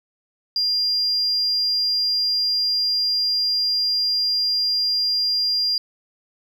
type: tone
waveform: sine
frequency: 4800 Hz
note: D8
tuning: 37 cents sharp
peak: -17 dBFS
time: 0.56-5.78 s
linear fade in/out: 2 ms
effects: tanh soft clip ceiling -14 dBFS + 9-bit